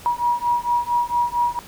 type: beating tone pair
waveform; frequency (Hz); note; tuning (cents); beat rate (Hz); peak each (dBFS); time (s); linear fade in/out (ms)
sine; 958 / 962.4; A#5 / B5; +47 / -45; 4.4; -21; 0.06-1.59; 0
effects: pink hiss -42 dBFS RMS until 1.67 s